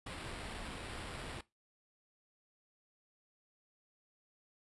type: noise with sample-and-hold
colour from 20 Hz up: pink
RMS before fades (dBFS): -45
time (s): 0.06-1.41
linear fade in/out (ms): 5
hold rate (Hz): 6300
effects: noise-tail reverb RT60 0.2 s tail -19 dB re dry + resampled to 24000 Hz